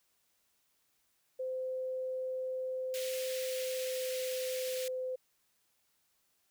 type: tone with pitch glide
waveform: sine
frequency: 516 to 512.4 Hz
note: C5 to C5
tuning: -24 to -36 cents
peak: -34 dBFS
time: 1.39-5.16 s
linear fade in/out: 10 ms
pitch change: -12 cents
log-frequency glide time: 3.3-4.23 s
type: high-pass noise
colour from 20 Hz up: pink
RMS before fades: -43 dBFS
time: 2.94-4.88 s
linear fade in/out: 0 ms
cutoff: 2100 Hz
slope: 24 dB/octave
effects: white hiss -75 dBFS RMS until 6.5 s